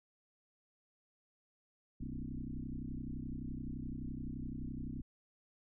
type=tone with frequency modulation; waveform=sine; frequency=140 Hz; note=C#3; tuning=18 cents sharp; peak=-39 dBFS; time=2-5.02 s; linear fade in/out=10 ms; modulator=31.7 Hz; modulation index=4.6; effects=none